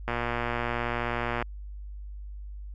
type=click train; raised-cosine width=0.5 ms; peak=-14 dBFS; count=161; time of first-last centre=0.08-1.425 s; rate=119 Hz; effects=added 50 Hz sine -37 dBFS peak until 2.74 s